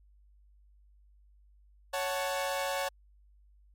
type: chord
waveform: sawtooth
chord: F# minor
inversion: second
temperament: equal with one note detuned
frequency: 556.3 / 740 / 880 Hz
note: C#5 / F#5 / A5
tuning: +6 / 0 / 0 cents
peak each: -29 / -33 / -33 dBFS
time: 1.93-2.89 s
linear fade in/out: 10 ms
effects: added 50 Hz sine -58 dBFS peak until 3.74 s + MP3 64 kbps